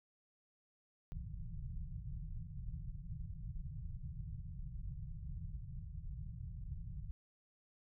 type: low-pass noise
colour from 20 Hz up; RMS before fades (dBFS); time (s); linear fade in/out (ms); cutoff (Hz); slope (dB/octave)
pink; -45; 1.12-7.11; 0; 170; 96
effects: none